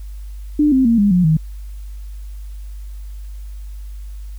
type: tone with pitch steps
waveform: sine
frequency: 297.8 / 262.3 / 231 / 203.4 / 179.13 / 157.75 Hz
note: D4 / C4 / A#3 / G#3 / F3 / D#3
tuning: +24 / +4 / -16 / -36 / +44 / +24 cents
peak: -10 dBFS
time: 0.59-1.37 s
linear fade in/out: 5 ms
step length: 130 ms
effects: added 50 Hz sine -28 dBFS peak until 4.38 s + white hiss -53 dBFS RMS until 4.38 s